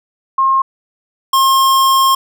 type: tone pair in turn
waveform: sine / square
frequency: 1070 / 1070 Hz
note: C6 / C6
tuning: +38 / +38 cents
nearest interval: unison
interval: 0 cents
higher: neither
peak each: -9 dBFS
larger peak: neither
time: 0.38-0.62 / 1.33-2.15 s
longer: second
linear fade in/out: 5 ms
effects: none